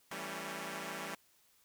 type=chord; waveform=5% pulse; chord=A dominant seventh; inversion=second; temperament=equal with one note detuned; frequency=164.81 / 196 / 223.3 / 277.2 Hz; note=E3 / G3 / A3 / C#4; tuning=0 / 0 / +26 / 0 cents; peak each=-35 / -33 / -36 / -35 dBFS; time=0.11-1.15 s; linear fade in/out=5 ms; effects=white hiss -69 dBFS RMS until 1.64 s